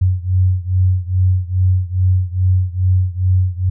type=beating tone pair; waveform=sine; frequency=91.4 / 93.8 Hz; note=F#2 / F#2; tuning=-21 / +24 cents; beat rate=2.4 Hz; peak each=-14 / -16 dBFS; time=0.01-3.7 s; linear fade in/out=10 ms; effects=none